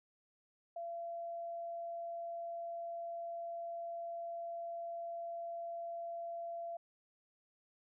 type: tone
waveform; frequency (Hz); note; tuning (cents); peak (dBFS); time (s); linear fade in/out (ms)
sine; 680; F5; -46; -40; 0.76-6.77; 5
effects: none